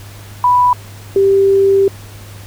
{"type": "tone pair in turn", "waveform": "sine", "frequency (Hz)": [987.8, 392], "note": ["B5", "G4"], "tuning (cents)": [0, 0], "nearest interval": "octave + major third", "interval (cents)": 1600, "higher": "first", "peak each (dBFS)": -7, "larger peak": "neither", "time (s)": [[0.44, 0.73], [1.16, 1.88]], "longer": "second", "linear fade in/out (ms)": 2, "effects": ["added 101 Hz sine -32 dBFS peak until 2.46 s", "pink hiss -38 dBFS RMS until 2.46 s"]}